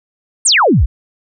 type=exponential sweep; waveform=sine; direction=down; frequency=9600 to 44.64 Hz; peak=-7 dBFS; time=0.45-0.86 s; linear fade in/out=10 ms; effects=none